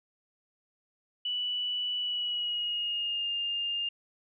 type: tone with pitch glide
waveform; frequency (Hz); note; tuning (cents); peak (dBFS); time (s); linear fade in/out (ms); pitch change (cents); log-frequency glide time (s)
sine; 2960 to 2812; F#7 to F7; 0 to +11; -29; 1.25-3.89; 5; -89; 1.98-3.3
effects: none